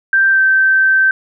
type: tone with pitch glide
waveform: sine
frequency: 1571 to 1552.1 Hz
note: G6 to G6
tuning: +3 to -18 cents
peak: -8 dBFS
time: 0.13-1.11 s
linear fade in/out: 2 ms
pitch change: -21 cents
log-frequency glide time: 0.31-0.4 s
effects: none